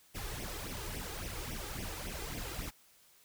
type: noise with flanger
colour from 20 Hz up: pink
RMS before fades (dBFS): -41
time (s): 0.14-2.71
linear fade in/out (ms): 20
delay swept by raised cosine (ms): 0.34 to 2.54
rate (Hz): 3.6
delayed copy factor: +0.8
effects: white hiss -64 dBFS RMS until 3.24 s